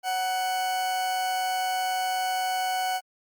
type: tone with amplitude modulation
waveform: 40% pulse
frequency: 744 Hz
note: F#5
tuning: 9 cents sharp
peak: -23 dBFS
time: 0.03-3.01 s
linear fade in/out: 50 ms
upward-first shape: sine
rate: 201 Hz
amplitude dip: 30%
effects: Opus 48 kbps